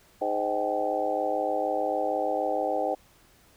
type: harmonic tone with a mistuned harmonic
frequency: 104.1 Hz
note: G#2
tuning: 5 cents sharp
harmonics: 3 / 4 / 5 / 6 / 7 / 8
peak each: -35 / -35 / -30 / -31 / -29 / -38 dBFS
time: 0.21-2.95 s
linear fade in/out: 10 ms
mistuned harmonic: 7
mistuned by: +87 cents
effects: pink hiss -59 dBFS RMS until 3.56 s

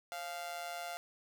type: tone with amplitude modulation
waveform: sawtooth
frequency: 695 Hz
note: F5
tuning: 9 cents flat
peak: -33 dBFS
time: 0.12-0.97 s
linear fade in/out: 0 ms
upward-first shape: sine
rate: 158 Hz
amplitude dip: 70%
effects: none

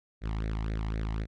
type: tone with flanger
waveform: sawtooth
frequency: 54.1 Hz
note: A1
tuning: 29 cents flat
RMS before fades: -32 dBFS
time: 0.21-1.27 s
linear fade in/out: 50 ms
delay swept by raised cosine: 0.48 to 1.03 ms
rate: 3.9 Hz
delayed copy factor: +0.75
effects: low-pass 4000 Hz 12 dB/octave

